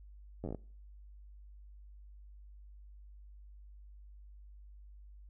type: slowing click train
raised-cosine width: 2 ms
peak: -27 dBFS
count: 8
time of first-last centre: 0.44-0.547 s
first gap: 10 ms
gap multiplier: 1.14
effects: noise-tail reverb RT60 0.5 s tail -24 dB re dry + added 50 Hz sine -51 dBFS peak until 5.29 s